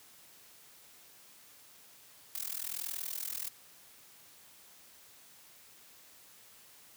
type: noise with amplitude modulation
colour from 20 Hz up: blue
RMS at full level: -35 dBFS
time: 2.35-3.49 s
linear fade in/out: 2 ms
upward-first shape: sine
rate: 41.1 Hz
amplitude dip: 95%
effects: white hiss -58 dBFS RMS until 6.96 s + high-pass 60 Hz 12 dB/octave